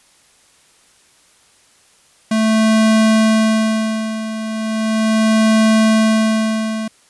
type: tone with tremolo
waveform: square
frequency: 219.7 Hz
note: A3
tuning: 2 cents flat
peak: -10 dBFS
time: 2.31-6.88 s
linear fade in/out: 5 ms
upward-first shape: sine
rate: 0.37 Hz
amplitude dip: 75%
effects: white hiss -52 dBFS RMS until 7.09 s + resampled to 24000 Hz